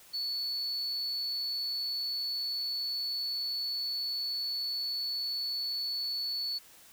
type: tone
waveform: sine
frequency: 4435 Hz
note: C#8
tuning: in tune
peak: -29 dBFS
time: 0.13-6.59 s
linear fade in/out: 20 ms
effects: tanh soft clip ceiling -30 dBFS + white hiss -56 dBFS RMS until 6.92 s